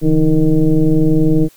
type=tone with frequency modulation; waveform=sine; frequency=162.1 Hz; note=E3; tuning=29 cents flat; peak=-8 dBFS; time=0.01-1.49 s; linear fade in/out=50 ms; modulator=152 Hz; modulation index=1.6; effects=white hiss -48 dBFS RMS until 1.56 s